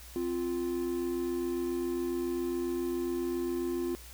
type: tone pair together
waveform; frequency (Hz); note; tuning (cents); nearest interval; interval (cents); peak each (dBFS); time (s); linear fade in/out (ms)
triangle; 260.8 / 348.1; C4 / F4; -5 / -6; perfect fourth; 499; -34 / -29; 0.16-3.95; 0
effects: added 60 Hz sine -49 dBFS peak until 4.13 s + white hiss -51 dBFS RMS until 4.13 s